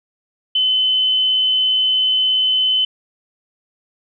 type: tone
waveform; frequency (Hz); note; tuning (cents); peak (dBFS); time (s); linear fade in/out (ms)
sine; 3039; F#7; +46; -13; 0.55-2.85; 5
effects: none